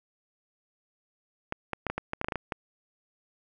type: clicks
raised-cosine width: 0.5 ms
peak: -15 dBFS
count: 12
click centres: 1.524 / 1.733 / 1.867 / 1.9 / 1.98 / 2.134 / 2.214 / 2.245 / 2.285 / 2.322 / 2.357 / 2.522 s
effects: none